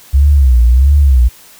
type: tone with vibrato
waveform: sine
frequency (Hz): 65.41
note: C2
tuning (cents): 0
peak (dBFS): -4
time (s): 0.13-1.29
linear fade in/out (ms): 20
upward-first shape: sine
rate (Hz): 1.5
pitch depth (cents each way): 180
effects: white hiss -40 dBFS RMS until 1.59 s